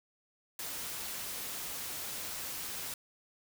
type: noise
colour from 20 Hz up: white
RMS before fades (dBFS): -40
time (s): 0.59-2.94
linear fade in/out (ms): 2
effects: none